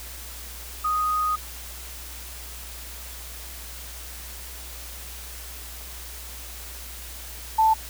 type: tone pair in turn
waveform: sine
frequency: 1244.5 / 882 Hz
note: D#6 / A5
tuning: 0 / +4 cents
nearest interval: tritone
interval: 596 cents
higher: first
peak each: -21 / -15 dBFS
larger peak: second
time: 0.84-1.36 / 7.58-7.74 s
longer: first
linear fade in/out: 10 ms
effects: added 60 Hz sine -40 dBFS peak until 7.89 s + white hiss -40 dBFS RMS until 7.89 s